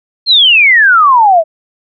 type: exponential sweep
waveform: sine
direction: down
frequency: 4293 to 622.3 Hz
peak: -3 dBFS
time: 0.26-1.44 s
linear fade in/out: 50 ms
effects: none